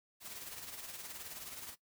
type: noise with tremolo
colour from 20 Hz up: white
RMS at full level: -45 dBFS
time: 0.2-1.76 s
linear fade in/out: 50 ms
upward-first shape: sine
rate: 19 Hz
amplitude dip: 50%
effects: noise-tail reverb RT60 0.1 s tail -17 dB re dry